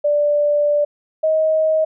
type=tone pair in turn; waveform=sine; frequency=587.3 / 630 Hz; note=D5 / D#5; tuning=0 / +21 cents; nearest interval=minor second; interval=121 cents; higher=second; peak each=-13 dBFS; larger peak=neither; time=0.04-0.85 / 1.23-1.85 s; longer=first; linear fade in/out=10 ms; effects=none